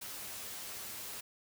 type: noise with comb filter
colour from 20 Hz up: white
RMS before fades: -44 dBFS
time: 0.01-1.21 s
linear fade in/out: 10 ms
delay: 9.6 ms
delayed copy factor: +0.5
effects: none